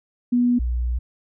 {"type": "tone pair in turn", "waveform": "sine", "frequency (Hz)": [243.7, 60.38], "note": ["B3", "B1"], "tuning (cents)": [-23, -38], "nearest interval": "2 octaves", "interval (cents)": 2415, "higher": "first", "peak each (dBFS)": [-15, -20], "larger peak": "first", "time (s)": [[0.32, 0.59], [0.59, 0.99]], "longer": "second", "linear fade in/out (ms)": 10, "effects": []}